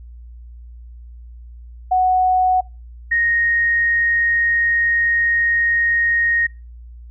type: tone pair in turn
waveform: sine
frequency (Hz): 740 / 1864.7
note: F#5 / A#6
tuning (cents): 0 / 0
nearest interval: octave + major third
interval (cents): 1600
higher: second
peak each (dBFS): -12 / -14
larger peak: first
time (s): 1.91-2.61 / 3.11-6.47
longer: second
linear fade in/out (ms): 10
effects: noise-tail reverb RT60 0.3 s tail -25 dB re dry + added 59 Hz sine -35 dBFS peak until 7.1 s